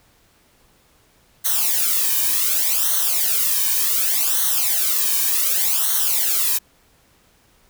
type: noise with flanger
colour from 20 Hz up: blue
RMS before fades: -19 dBFS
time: 1.44-6.59 s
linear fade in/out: 20 ms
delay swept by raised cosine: 0.4 to 1.5 ms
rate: 0.67 Hz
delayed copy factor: -0.9
effects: pink hiss -57 dBFS RMS until 7.69 s